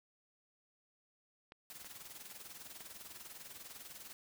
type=clicks; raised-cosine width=0.3 ms; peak=-36 dBFS; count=3; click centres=1.521 / 1.846 / 2.807 s
type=noise with tremolo; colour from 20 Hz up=white; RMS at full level=-49 dBFS; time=1.7-4.13 s; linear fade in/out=0 ms; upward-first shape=sine; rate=20 Hz; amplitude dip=65%
effects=none